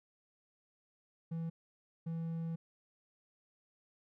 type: tone bursts at uneven times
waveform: triangle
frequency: 164.81 Hz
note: E3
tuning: in tune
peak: -34 dBFS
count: 2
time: 1.31-1.5 / 2.06-2.56 s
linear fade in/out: 10 ms
effects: none